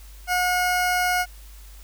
20% pulse tone, 723 Hz, F#5, 40 cents flat, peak -15 dBFS, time 0.27-1.26 s, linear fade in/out 50 ms, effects added 50 Hz sine -41 dBFS peak until 1.83 s + white hiss -51 dBFS RMS until 1.83 s

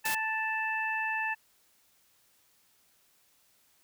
harmonic tone, 880 Hz, A5, in tune, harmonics 1 / 2 / 3, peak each -34 / -32 / -35 dBFS, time 0.04-1.35 s, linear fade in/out 20 ms
white noise, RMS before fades -34 dBFS, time 0.05-0.15 s, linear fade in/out 5 ms
effects white hiss -67 dBFS RMS until 3.83 s

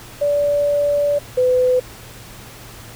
sine tone pair in turn, 579 / 503.9 Hz, D5 / B4, -25 / +35 cents, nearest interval major second, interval 240 cents, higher first, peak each -14 / -12 dBFS, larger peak second, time 0.21-1.19 / 1.37-1.8 s, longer first, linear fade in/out 10 ms, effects added 115 Hz sine -43 dBFS peak until 2.95 s + pink hiss -39 dBFS RMS until 2.95 s

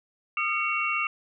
sine tone cluster, 1223 / 1358 / 2233 / 2730 Hz, D#6 / F6 / C#7 / F7, -30 / -49 / +12 / -40 cents, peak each -29 / -37 / -30 / -28 dBFS, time 0.37-1.07 s, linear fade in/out 2 ms, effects none

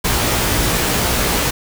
pink noise with comb filter, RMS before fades -17 dBFS, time 0.04-1.51 s, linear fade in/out 10 ms, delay 17 ms, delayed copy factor +0.65, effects none

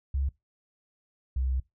sine tone pair in turn, 68.5 / 64.56 Hz, C#2 / C2, -20 / -23 cents, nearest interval minor second, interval 103 cents, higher first, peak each -25 dBFS, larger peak neither, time 0.14-0.29 / 1.36-1.6 s, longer second, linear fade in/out 5 ms, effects noise-tail reverb RT60 0.2 s tail -22 dB re dry

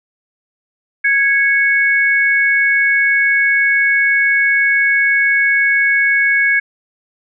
sine tone pair together, 1656 / 2210 Hz, G#6 / C#7, -5 / -6 cents, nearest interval perfect fourth, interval 499 cents, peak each -13 dBFS, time 1.04-6.6 s, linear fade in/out 10 ms, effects none

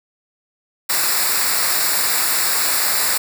white noise with comb filter, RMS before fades -18 dBFS, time 0.89-3.18 s, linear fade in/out 10 ms, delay 0.32 ms, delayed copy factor -0.75, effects none

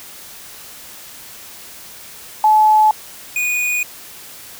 sine / square tone pair in turn, 860 / 2464 Hz, A5 / D#7, -40 / -17 cents, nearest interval octave + tritone, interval 1823 cents, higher second, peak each -8 / -17 dBFS, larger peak first, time 2.44-2.91 / 3.36-3.83 s, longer neither, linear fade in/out 2 ms, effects white hiss -37 dBFS RMS until 4.59 s

